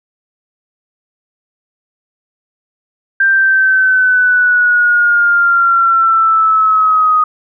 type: linear sweep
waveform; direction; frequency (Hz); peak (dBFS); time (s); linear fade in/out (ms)
sine; down; 1582 to 1244.5; -7; 3.2-7.24; 5
effects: none